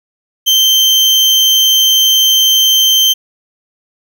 35% pulse tone, 3122 Hz, G7, 8 cents flat, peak -5 dBFS, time 0.46-3.14 s, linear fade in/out 20 ms, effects none

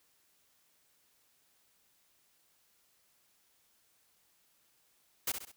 white noise with echo, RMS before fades -33 dBFS, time 5.27-5.32 s, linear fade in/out 5 ms, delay 66 ms, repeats 3, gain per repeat -7 dB, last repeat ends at 5.518 s, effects white hiss -71 dBFS RMS until 5.56 s

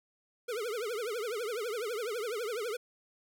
square tone with vibrato, 450 Hz, A4, 39 cents sharp, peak -34 dBFS, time 0.48-2.77 s, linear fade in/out 10 ms, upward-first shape triangle, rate 12 Hz, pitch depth 220 cents each way, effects none

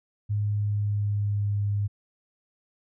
sine tone with pitch glide, 103.83 to 102.05 Hz, G#2 to G#2, 0 to -30 cents, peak -23 dBFS, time 0.29-1.88 s, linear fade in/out 20 ms, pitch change -30 cents, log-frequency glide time 0.48-1.61 s, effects none

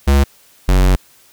square tone pair in turn, 69.6 / 46.45 Hz, C#2 / F#1, +8 / +7 cents, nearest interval perfect fifth, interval 701 cents, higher first, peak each -9 dBFS, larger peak neither, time 0.07-0.24 / 0.68-0.96 s, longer second, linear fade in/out 10 ms, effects white hiss -49 dBFS RMS until 1.32 s

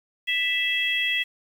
harmonic tone, 659.3 Hz, E5, in tune, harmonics 3 / 4 / 5, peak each -26 / -26 / -26 dBFS, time 0.27-1.24 s, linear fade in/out 20 ms, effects 8-bit

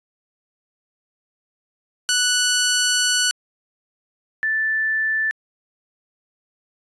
10% pulse / sine tone pair in turn, 1480 / 1760 Hz, F#6 / A6, 0 / 0 cents, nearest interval minor third, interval 300 cents, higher second, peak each -8 / -18 dBFS, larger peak first, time 2.09-3.31 / 4.43-5.31 s, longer first, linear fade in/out 0 ms, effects resampled to 22050 Hz

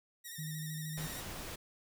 5% pulse tone with vibrato, 1864.7 Hz, A#6, in tune, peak -34 dBFS, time 0.24-1.22 s, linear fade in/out 20 ms, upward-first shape square, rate 13 Hz, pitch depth 41 cents each way
sine tone, 155.56 Hz, D#3, in tune, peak -39 dBFS, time 0.38-1.07 s, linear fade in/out 10 ms
pink noise, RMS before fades -44 dBFS, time 0.97-1.56 s, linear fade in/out 10 ms
effects none

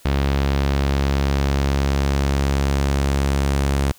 sawtooth tone with low-pass filter sweep, 69.3 Hz, C#2, in tune, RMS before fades -19 dBFS, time 0.05-3.92 s, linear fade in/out 5 ms, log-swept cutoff 4200 to 9700 Hz, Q 1.1, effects white hiss -50 dBFS RMS until 3.98 s

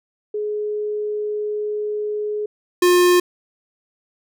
sine / square tone pair in turn, 420.6 / 356.3 Hz, G#4 / F4, +22 / +35 cents, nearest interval minor third, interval 287 cents, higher first, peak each -21 / -12 dBFS, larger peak second, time 0.34-2.46 / 2.82-3.2 s, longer first, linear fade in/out 5 ms, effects none

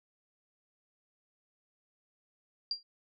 sine tone with exponential decay, 4758 Hz, D8, 22 cents sharp, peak -27 dBFS, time 2.71-2.83 s, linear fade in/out 2 ms, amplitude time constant 26 ms, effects none

